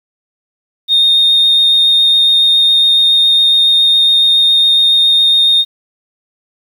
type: tone with vibrato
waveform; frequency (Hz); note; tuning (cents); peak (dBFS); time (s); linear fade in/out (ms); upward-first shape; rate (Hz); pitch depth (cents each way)
sine; 3680; A#7; -23; -5; 0.88-5.65; 50; sine; 7.2; 8
effects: tanh soft clip ceiling -3 dBFS + 7-bit